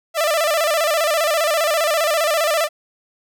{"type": "tone with vibrato", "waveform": "sawtooth", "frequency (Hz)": 630, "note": "D#5", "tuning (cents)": 21, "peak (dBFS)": -12, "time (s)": [0.14, 2.69], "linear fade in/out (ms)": 50, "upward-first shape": "square", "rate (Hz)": 15, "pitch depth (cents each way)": 93, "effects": []}